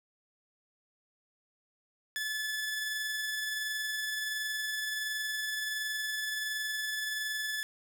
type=tone with amplitude modulation; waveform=sawtooth; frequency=1728 Hz; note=A6; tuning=32 cents flat; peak=-28 dBFS; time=2.16-7.63 s; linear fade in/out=0 ms; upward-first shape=sine; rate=21.4 Hz; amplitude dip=25%; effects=none